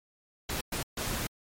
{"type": "noise bursts at uneven times", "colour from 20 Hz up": "pink", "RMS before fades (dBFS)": -33, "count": 3, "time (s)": [[0.49, 0.61], [0.72, 0.83], [0.97, 1.27]], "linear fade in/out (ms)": 5, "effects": ["MP3 64 kbps"]}